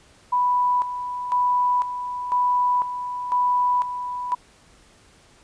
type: tone with tremolo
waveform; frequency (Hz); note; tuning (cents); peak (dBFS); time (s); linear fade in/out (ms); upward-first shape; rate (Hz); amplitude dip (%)
sine; 987.8; B5; 0; -17; 0.32-4.35; 10; square; 1; 65
effects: pink hiss -54 dBFS RMS until 5.43 s + resampled to 22050 Hz